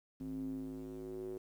square tone with band-pass filter sweep, 53 Hz, G#1, 36 cents sharp, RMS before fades -43 dBFS, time 0.2-1.38 s, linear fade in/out 5 ms, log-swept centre 240 to 390 Hz, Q 6.7, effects 11-bit

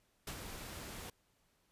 pink noise with ADSR envelope, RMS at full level -41 dBFS, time 0.27-1.1 s, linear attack 4 ms, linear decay 72 ms, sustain -6 dB, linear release 4 ms, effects pink hiss -75 dBFS RMS until 1.71 s + resampled to 32000 Hz

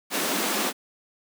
pink high-pass noise, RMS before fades -26 dBFS, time 0.1-0.73 s, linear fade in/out 50 ms, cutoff 180 Hz, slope 96 dB/octave, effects none

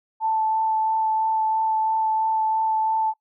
sine tone with vibrato, 880 Hz, A5, in tune, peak -19 dBFS, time 0.2-3.14 s, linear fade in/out 50 ms, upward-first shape sine, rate 3 Hz, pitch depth 10 cents each way, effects noise-tail reverb RT60 0.1 s tail -20 dB re dry

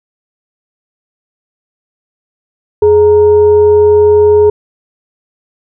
sine tone with frequency modulation, 420 Hz, G#4, 19 cents sharp, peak -3 dBFS, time 2.82-4.5 s, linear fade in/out 5 ms, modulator 508 Hz, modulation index 0.31, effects none

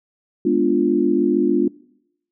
sine chord, G# diminished seventh, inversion none, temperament equal, 207.7 / 246.9 / 293.7 / 349.2 Hz, G#3 / B3 / D4 / F4, 0 / 0 / 0 / 0 cents, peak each -23 / -21 / -19 / -18 dBFS, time 0.45-1.68 s, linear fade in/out 5 ms, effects noise-tail reverb RT60 0.8 s tail -23 dB re dry

